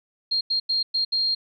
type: tone bursts at uneven times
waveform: sine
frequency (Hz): 4217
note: C8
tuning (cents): +13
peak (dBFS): -20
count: 5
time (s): 0.31-0.41 / 0.5-0.6 / 0.69-0.83 / 0.94-1.05 / 1.12-1.35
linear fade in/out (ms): 10
effects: none